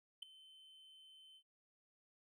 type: tone with ADSR envelope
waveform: triangle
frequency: 3072 Hz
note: G7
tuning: 36 cents flat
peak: -39 dBFS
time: 0.22-1.43 s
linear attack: 8 ms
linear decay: 4 ms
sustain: -19 dB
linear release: 69 ms
effects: none